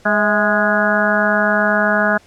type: harmonic tone with a mistuned harmonic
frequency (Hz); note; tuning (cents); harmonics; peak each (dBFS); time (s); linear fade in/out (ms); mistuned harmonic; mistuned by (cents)
207.7; G#3; 0; 1 / 2 / 3 / 4 / 5 / 6 / 7 / 8; -20 / -27 / -18 / -24 / -26 / -24 / -18 / -20; 0.05-2.18; 10; 3; +48
effects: pink hiss -49 dBFS RMS until 2.26 s + low-pass 8000 Hz 12 dB/octave